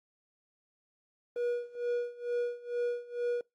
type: tone with tremolo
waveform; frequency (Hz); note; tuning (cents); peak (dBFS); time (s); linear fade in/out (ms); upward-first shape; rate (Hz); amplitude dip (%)
triangle; 482; B4; -42; -26; 1.36-3.41; 2; sine; 2.2; 90
effects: noise-tail reverb RT60 0.2 s tail -25 dB re dry + Opus 24 kbps